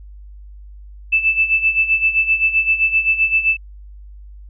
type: tone with tremolo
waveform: sine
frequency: 2637 Hz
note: E7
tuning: in tune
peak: -10 dBFS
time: 1.12-3.57 s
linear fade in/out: 10 ms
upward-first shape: sine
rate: 7.7 Hz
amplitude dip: 75%
effects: added 50 Hz sine -35 dBFS peak until 4.49 s